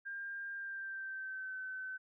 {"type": "tone with pitch glide", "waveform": "sine", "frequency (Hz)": [1600, 1525.1], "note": ["G6", "G6"], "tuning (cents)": [35, -48], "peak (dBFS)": -40, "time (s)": [0.05, 1.98], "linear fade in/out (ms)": 20, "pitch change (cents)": -83, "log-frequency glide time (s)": [0.53, 1.56], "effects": []}